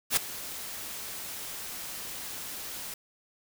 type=noise with ADSR envelope; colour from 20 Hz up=white; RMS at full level=-22 dBFS; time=0.1-2.94 s; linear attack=69 ms; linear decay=6 ms; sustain=-17 dB; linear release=4 ms; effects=none